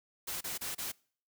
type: noise bursts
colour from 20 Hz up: white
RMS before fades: -38 dBFS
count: 4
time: 0.27-0.92 s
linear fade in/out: 10 ms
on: 140 ms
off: 30 ms
effects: noise-tail reverb RT60 0.5 s tail -25 dB re dry